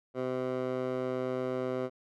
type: tone with band-pass filter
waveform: 15% pulse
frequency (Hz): 128.3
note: C3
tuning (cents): -34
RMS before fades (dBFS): -33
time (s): 0.14-1.9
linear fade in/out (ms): 50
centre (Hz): 560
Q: 1.1
effects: none